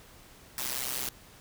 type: noise with amplitude modulation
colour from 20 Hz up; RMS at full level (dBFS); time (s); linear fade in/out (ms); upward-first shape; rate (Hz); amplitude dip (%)
white; -30; 0.58-1.09; 2; sine; 129; 90
effects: pink hiss -54 dBFS RMS until 1.4 s